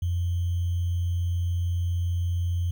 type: tone with sample-and-hold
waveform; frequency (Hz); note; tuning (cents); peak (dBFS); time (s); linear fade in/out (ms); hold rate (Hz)
sine; 87.31; F2; 0; -23; 0.02-2.71; 5; 3150
effects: none